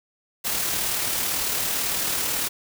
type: noise with amplitude modulation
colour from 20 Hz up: white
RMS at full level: -24 dBFS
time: 0.44-2.49 s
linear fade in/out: 20 ms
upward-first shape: sine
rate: 38 Hz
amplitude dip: 30%
effects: none